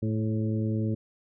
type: harmonic tone with a mistuned harmonic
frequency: 109.6 Hz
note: A2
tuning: 6 cents flat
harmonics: 1 / 2 / 3 / 4 / 5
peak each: -27 / -30 / -34 / -39 / -42 dBFS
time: 0.02-0.95 s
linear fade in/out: 10 ms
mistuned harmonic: 4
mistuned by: -32 cents
effects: none